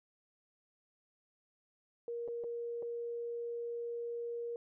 sine tone with dropouts, 471.2 Hz, A#4, 19 cents sharp, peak -37 dBFS, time 2.08-4.56 s, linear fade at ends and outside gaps 1 ms, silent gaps 2.278-2.284 / 2.438-2.442 / 2.824-2.828 s, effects none

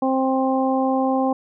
harmonic tone, 263.6 Hz, C4, 13 cents sharp, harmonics 1 / 2 / 3 / 4, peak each -20 / -23 / -23 / -29 dBFS, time 0.02-1.33 s, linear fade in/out 5 ms, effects none

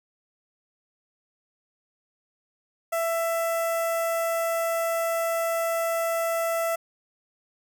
sawtooth tone with notch filter, 665 Hz, E5, 15 cents sharp, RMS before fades -26 dBFS, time 2.92-6.76 s, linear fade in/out 10 ms, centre 4000 Hz, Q 0.73, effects none

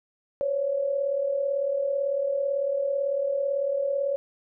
sine tone pair together, 523.3 / 561.3 Hz, C5 / C#5, 0 / +22 cents, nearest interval minor second, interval 122 cents, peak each -31 / -24 dBFS, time 0.41-4.16 s, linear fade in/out 0 ms, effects none

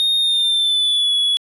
triangle tone with pitch glide, 3694 to 3387 Hz, A#7 to G#7, -16 to +33 cents, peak -13 dBFS, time 0-1.37 s, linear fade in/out 0 ms, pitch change -151 cents, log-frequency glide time 0.18-1.14 s, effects resampled to 32000 Hz

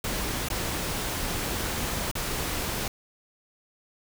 pink noise with dropouts, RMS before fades -30 dBFS, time 0.04-2.88 s, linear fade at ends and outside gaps 2 ms, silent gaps 0.486-0.501 / 2.114-2.153 s, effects none

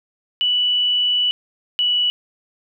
sine tone pair in turn, 2960 / 2948 Hz, F#7 / F#7, 0 / -7 cents, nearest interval unison, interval 7 cents, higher first, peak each -15 dBFS, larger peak neither, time 0.41-1.31 / 1.79-2.1 s, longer first, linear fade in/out 0 ms, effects none

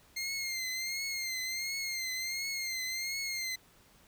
20% pulse tone with vibrato, 2112 Hz, C7, 16 cents sharp, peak -29 dBFS, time 0.16-3.56 s, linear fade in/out 10 ms, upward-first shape triangle, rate 1.4 Hz, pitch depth 70 cents each way, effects pink hiss -62 dBFS RMS until 4.07 s

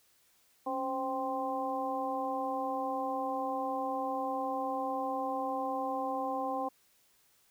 harmonic tone with a mistuned harmonic, 261.5 Hz, C4, 1 cent flat, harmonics 1 / 2 / 3 / 4, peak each -39 / -37 / -35 / -38 dBFS, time 0.66-6.69 s, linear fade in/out 10 ms, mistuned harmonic 1, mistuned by +83 cents, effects white hiss -68 dBFS RMS until 7.5 s

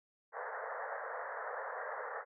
pink band-pass noise, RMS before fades -42 dBFS, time 0.32-2.25 s, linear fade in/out 50 ms, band 450 to 1900 Hz, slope 96 dB/octave, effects none

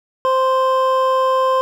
triangle tone pair together, 522 / 1044 Hz, C5 / C6, -4 / -4 cents, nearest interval octave, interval 1200 cents, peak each -14 dBFS, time 0.25-1.61 s, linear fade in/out 0 ms, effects none

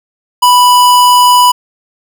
square tone, 987.8 Hz, B5, in tune, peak -4 dBFS, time 0.42-1.52 s, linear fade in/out 10 ms, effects none

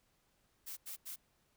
blue noise bursts, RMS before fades -45 dBFS, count 3, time 0.66-1.162 s, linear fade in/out 20 ms, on 110 ms, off 86 ms, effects pink hiss -75 dBFS RMS until 1.56 s

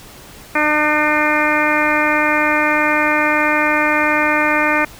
harmonic tone, 301.8 Hz, D4, 47 cents sharp, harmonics 1 / 2 / 3 / 4 / 5 / 6 / 7 / 8, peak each -21 / -21 / -21 / -21 / -21 / -21 / -21 / -21 dBFS, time 0.55-4.85 s, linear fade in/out 5 ms, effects pink hiss -39 dBFS RMS until 4.99 s

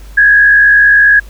sine tone with frequency modulation, 1661.2 Hz, G#6, in tune, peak -3 dBFS, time 0.17-1.2 s, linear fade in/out 10 ms, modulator 64.9 Hz, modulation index 0.66, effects added 50 Hz sine -29 dBFS peak until 1.29 s + pink hiss -42 dBFS RMS until 1.29 s

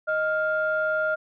sine tone pair together, 624 / 1402 Hz, D#5 / F6, +5 / +6 cents, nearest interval octave + major second, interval 1401 cents, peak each -24 dBFS, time 0.07-1.16 s, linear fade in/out 20 ms, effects tanh soft clip ceiling -14 dBFS

